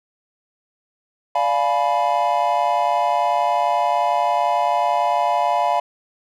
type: chord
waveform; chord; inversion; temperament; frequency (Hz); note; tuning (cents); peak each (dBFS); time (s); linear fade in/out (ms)
triangle; D diminished seventh; none; equal with one note detuned; 587.3 / 698.5 / 845.1 / 987.8; D5 / F5 / Ab5 / Cb6; 0 / 0 / +30 / 0; -23 / -18 / -20 / -20; 1.35-5.8; 5
effects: none